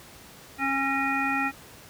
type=harmonic tone with a mistuned harmonic; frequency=272.9 Hz; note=C#4; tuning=27 cents flat; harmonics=1 / 3 / 5 / 7 / 9; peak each=-30 / -30 / -30 / -30 / -30 dBFS; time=0.58-1.52 s; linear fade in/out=50 ms; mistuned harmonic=7; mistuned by=-26 cents; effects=pink hiss -48 dBFS RMS until 1.89 s + high-pass 60 Hz 12 dB/octave